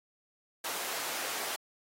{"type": "high-pass noise", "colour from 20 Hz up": "pink", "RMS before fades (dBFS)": -37, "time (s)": [0.64, 1.56], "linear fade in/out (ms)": 5, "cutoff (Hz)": 600, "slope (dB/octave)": 12, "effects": ["AAC 48 kbps"]}